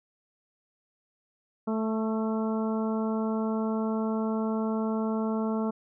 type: harmonic tone with a mistuned harmonic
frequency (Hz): 220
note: A3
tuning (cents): 0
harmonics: 1 / 2 / 3 / 4 / 5 / 6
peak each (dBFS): -27 / -33 / -37 / -39 / -41 / -43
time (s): 1.67-5.71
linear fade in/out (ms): 10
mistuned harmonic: 6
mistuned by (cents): +26
effects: none